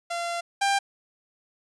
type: tone pair in turn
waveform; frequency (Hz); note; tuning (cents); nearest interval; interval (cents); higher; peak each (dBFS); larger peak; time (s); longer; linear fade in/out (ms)
sawtooth; 687 / 794.7; F5 / G5; -29 / +23; minor third; 252; second; -24 / -17; second; 0.1-0.41 / 0.61-0.79; first; 10
effects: resampled to 22050 Hz